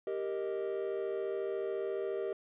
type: chord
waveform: triangle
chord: Eb major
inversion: first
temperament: equal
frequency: 392 / 466.2 / 622.3 Hz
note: G4 / Bb4 / Eb5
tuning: 0 / 0 / 0 cents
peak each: -33 / -36 / -38 dBFS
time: 0.07-2.33 s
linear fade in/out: 2 ms
effects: tanh soft clip ceiling -24 dBFS + resampled to 8000 Hz